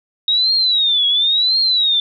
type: tone with vibrato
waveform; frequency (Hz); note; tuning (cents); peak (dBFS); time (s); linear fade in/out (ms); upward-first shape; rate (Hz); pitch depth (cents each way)
sine; 3760; A#7; +14; -12; 0.28-2; 2; triangle; 0.95; 220
effects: none